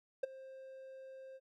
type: tone with ADSR envelope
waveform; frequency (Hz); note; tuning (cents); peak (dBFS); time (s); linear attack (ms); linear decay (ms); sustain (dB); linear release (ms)
triangle; 529; C5; +19; -27; 0.23-1.4; 7; 14; -20; 41
effects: none